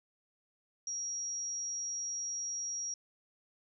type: tone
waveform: sine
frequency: 5670 Hz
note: F8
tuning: 25 cents sharp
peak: -35 dBFS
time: 0.87-2.94 s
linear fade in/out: 2 ms
effects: none